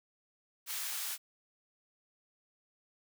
white high-pass noise, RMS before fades -38 dBFS, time 0.66-1.18 s, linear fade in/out 50 ms, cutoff 1100 Hz, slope 12 dB/octave, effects none

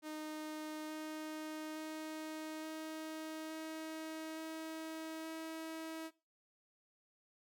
sawtooth tone with pitch steps, 308.5 / 310.6 / 312.8 / 315 / 317.2 / 319.4 / 321.6 Hz, D#4 / D#4 / D#4 / D#4 / D#4 / D#4 / E4, -15 / -3 / +9 / +21 / +33 / +45 / -43 cents, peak -39 dBFS, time 0.02-6.11 s, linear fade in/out 50 ms, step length 870 ms, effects noise-tail reverb RT60 0.3 s tail -19 dB re dry

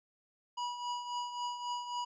square tone with tremolo, 972 Hz, B5, 28 cents flat, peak -34 dBFS, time 0.57-2.05 s, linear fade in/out 10 ms, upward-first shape triangle, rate 3.7 Hz, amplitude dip 65%, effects resampled to 16000 Hz

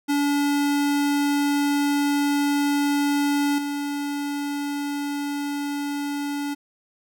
square tone with level steps, 286.9 Hz, D4, 40 cents flat, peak -20 / -26 dBFS, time 0.08-6.55 s, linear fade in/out 20 ms, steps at 3.58 s, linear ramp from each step 5 ms, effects none

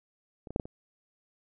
clicks, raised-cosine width 2 ms, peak -30 / -26 / -13 / -18 / -29 dBFS, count 5, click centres 0.472 / 0.506 / 0.561 / 0.598 / 0.655 s, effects none

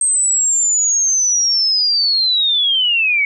sine linear sweep, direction down, 8372 to 2200 Hz, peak -12 dBFS, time 0.01-3.25 s, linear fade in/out 2 ms, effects none

